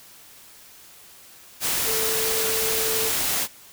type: tone in noise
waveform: sine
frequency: 444.3 Hz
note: A4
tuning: 17 cents sharp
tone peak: -28 dBFS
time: 1.84-3.12 s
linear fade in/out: 50 ms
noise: white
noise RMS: -24 dBFS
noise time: 1.6-3.48 s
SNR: -7 dB
effects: white hiss -48 dBFS RMS until 3.72 s